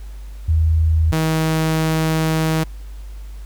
sine / sawtooth tone pair in turn, 80.2 / 159.15 Hz, E2 / D#3, -47 / +39 cents, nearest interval octave, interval 1186 cents, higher second, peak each -12 dBFS, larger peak neither, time 0.48-1.12 / 1.12-2.64 s, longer second, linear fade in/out 10 ms, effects added 50 Hz sine -30 dBFS peak until 3.45 s + pink hiss -50 dBFS RMS until 3.45 s

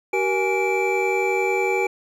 triangle tone cluster, 382.6 / 473.5 / 831 / 2332 Hz, G4 / A#4 / G#5 / D7, -42 / +27 / +1 / -13 cents, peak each -21 / -23 / -24 / -23 dBFS, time 0.13-1.87 s, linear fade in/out 5 ms, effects none

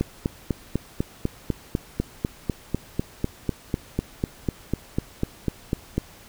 click train, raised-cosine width 3 ms, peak -9 dBFS, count 25, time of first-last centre 0.01-5.98 s, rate 4.02 Hz, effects pink hiss -48 dBFS RMS until 6.28 s

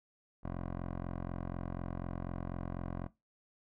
10% pulse tone with low-pass filter, 44.06 Hz, F1, 16 cents sharp, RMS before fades -40 dBFS, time 0.43-3.08 s, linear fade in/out 20 ms, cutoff 1100 Hz, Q 1.1, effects noise-tail reverb RT60 0.2 s tail -18 dB re dry

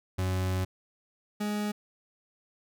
40% pulse tone pair in turn, 93.1 / 208.5 Hz, F#2 / G#3, +11 / +7 cents, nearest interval octave + major second, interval 1396 cents, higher second, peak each -26 / -28 dBFS, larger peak first, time 0.18-0.65 / 1.4-1.72 s, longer first, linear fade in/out 10 ms, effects none

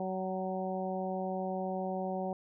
harmonic tone with a mistuned harmonic, 187.7 Hz, F#3, 25 cents sharp, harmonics 1 / 2 / 3 / 4 / 5, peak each -37 / -40 / -38 / -38 / -47 dBFS, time 0-2.33 s, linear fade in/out 2 ms, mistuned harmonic 5, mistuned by -20 cents, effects none

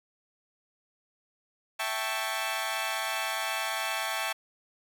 15% pulse chord, A dominant seventh, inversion second, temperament equal, 659.3 / 784 / 880 / 1108.7 Hz, E5 / G5 / A5 / C#6, 0 / 0 / 0 / 0 cents, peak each -29 dBFS, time 1.79-4.33 s, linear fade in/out 10 ms, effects none

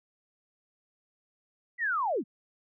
sine linear sweep, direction down, 2003 to 164.81 Hz, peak -26 dBFS, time 1.78-2.24 s, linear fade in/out 50 ms, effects none

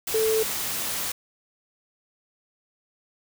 sine tone in noise, 440 Hz, A4, in tune, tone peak -20 dBFS, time 0.14-0.43 s, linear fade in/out 5 ms, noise white, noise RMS -29 dBFS, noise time 0.07-1.12 s, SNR +6 dB, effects none

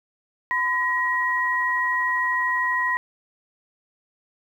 sine tone pair together, 1012.6 / 1900 Hz, B5 / A#6, +43 / +33 cents, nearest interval major seventh, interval 1090 cents, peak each -24 / -22 dBFS, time 0.51-2.97 s, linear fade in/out 0 ms, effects 9-bit

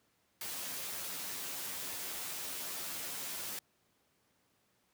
white noise with comb filter, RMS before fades -41 dBFS, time 0.41-3.59 s, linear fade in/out 2 ms, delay 11 ms, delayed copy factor +0.8, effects pink hiss -74 dBFS RMS until 4.93 s + high-pass 100 Hz 12 dB/octave

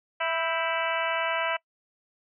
harmonic tone with a mistuned harmonic, 329.6 Hz, E4, in tune, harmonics 2 / 3 / 4 / 5 / 6 / 7 / 8 / 9, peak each -30 / -32 / -33 / -34 / -35 / -35 / -36 / -37 dBFS, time 0.2-1.57 s, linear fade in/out 10 ms, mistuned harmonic 5, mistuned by -70 cents, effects noise-tail reverb RT60 0.1 s tail -24 dB re dry

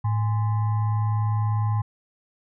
sine tone with frequency modulation, 107.9 Hz, A2, 33 cents flat, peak -20 dBFS, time 0.04-1.82 s, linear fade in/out 10 ms, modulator 930 Hz, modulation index 0.36, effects none

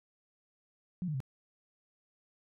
sine tone with pitch steps, 180.9 / 152 / 131.8 Hz, F#3 / D#3 / C3, -39 / -40 / +13 cents, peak -32 dBFS, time 1.02-1.203 s, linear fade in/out 0 ms, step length 61 ms, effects none

